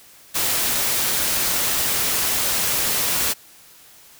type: noise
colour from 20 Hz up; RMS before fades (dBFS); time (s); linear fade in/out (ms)
white; -21; 0.34-3.34; 20
effects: white hiss -48 dBFS RMS until 4.19 s